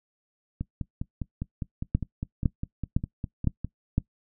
two click trains, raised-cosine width 5 ms, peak -18 / -10 dBFS, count 16 / 5, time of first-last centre 0.61-3.646 / 1.95-3.98 s, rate 4.94 / 1.97 Hz, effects noise-tail reverb RT60 0.1 s tail -20 dB re dry

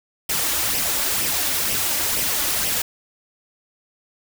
white noise with flanger, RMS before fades -22 dBFS, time 0.29-2.82 s, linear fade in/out 5 ms, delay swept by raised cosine 0.35 to 3.55 ms, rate 2.1 Hz, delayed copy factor +0.5, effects none

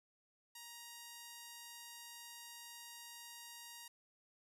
5% pulse tone, 942 Hz, A#5, 18 cents sharp, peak -39 dBFS, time 0.55-3.88 s, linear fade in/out 5 ms, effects none

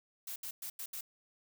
blue noise bursts at uneven times, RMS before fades -42 dBFS, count 5, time 0.27-0.36 / 0.43-0.51 / 0.62-0.7 / 0.79-0.86 / 0.93-1.01 s, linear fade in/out 5 ms, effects none

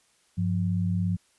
sine tone pair together, 99 / 176.4 Hz, G2 / F3, +18 / +18 cents, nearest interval minor seventh, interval 1000 cents, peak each -26 / -26 dBFS, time 0.37-1.17 s, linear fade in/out 20 ms, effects white hiss -65 dBFS RMS until 1.38 s + resampled to 24000 Hz

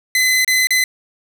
sawtooth tone with dropouts, 2029 Hz, B6, 46 cents sharp, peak -9 dBFS, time 0.15-0.84 s, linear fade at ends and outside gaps 2 ms, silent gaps 0.447-0.477 / 0.671-0.706 s, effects none

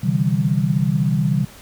sine tone cluster, 130.2 / 146.6 / 162.7 / 193.8 Hz, C3 / D3 / E3 / G3, -8 / -3 / -22 / -20 cents, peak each -21 dBFS, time 0.03-1.45 s, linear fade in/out 10 ms, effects pink hiss -43 dBFS RMS until 1.61 s

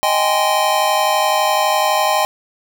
square chord, Ab major seventh, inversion second, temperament just, 623 / 778.7 / 830.6 / 1038.3 Hz, Eb5 / G5 / Ab5 / C6, +2 / -12 / 0 / -14 cents, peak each -20 dBFS, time 0.03-2.25 s, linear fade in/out 0 ms, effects none

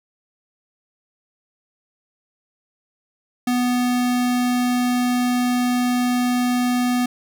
square tone, 246.9 Hz, B3, in tune, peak -18 dBFS, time 3.47-7.06 s, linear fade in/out 5 ms, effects none

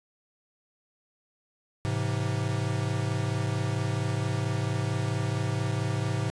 square chord, Ab augmented, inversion none, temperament equal with one note detuned, 106.38 / 130.81 / 164.81 Hz, Ab2 / C3 / E3, +42 / 0 / 0 cents, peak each -30 / -31 / -36 dBFS, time 1.85-6.3 s, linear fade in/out 0 ms, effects resampled to 22050 Hz

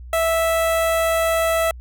sawtooth tone with notch filter, 657 Hz, E5, 6 cents flat, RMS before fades -19 dBFS, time 0.13-1.71 s, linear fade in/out 2 ms, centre 4900 Hz, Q 1.2, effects added 61 Hz sine -34 dBFS peak until 1.8 s

